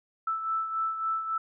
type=beating tone pair; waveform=sine; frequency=1318.5 / 1322.1 Hz; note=E6 / E6; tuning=0 / +5 cents; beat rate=3.6 Hz; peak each=-28 / -36 dBFS; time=0.27-1.38 s; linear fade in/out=5 ms; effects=none